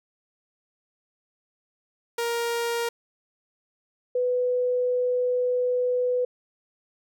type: tone pair in turn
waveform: sawtooth / sine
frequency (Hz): 469 / 496.9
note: A#4 / B4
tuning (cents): +11 / +11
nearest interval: minor second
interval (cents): 100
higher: second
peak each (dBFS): -21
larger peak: neither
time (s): 2.18-2.89 / 4.15-6.25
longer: second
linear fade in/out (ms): 5
effects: none

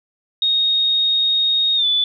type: tone with pitch glide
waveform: sine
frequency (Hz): 3729 to 3479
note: A#7 to A7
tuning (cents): 0 to -20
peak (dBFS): -14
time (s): 0.42-2.04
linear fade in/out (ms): 2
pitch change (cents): -120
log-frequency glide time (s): 1.76-1.86
effects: none

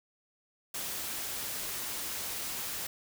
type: noise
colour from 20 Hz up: white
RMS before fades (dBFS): -37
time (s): 0.74-2.87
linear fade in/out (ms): 5
effects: none

